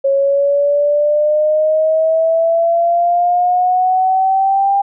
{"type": "exponential sweep", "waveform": "sine", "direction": "up", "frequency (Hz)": [546, 799], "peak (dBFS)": -10, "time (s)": [0.04, 4.82], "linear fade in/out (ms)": 10, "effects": []}